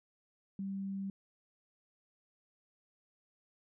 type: tone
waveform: sine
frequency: 195.2 Hz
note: G3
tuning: 7 cents flat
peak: -36 dBFS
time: 0.59-1.1 s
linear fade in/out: 2 ms
effects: none